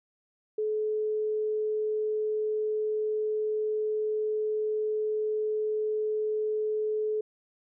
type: tone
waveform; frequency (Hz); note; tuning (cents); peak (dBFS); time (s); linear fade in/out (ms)
sine; 429.1; A4; -43; -26; 0.58-7.21; 5
effects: none